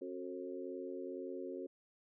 harmonic tone with a mistuned harmonic, 89.7 Hz, F2, 47 cents sharp, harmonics 3 / 4 / 5 / 6, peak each -47 / -44 / -48 / -49 dBFS, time 0.01-1.67 s, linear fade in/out 10 ms, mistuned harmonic 4, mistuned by +37 cents, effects none

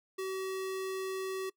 square tone, 380.2 Hz, F#4, 47 cents sharp, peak -35 dBFS, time 0.18-1.5 s, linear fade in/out 10 ms, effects noise-tail reverb RT60 0.1 s tail -22 dB re dry

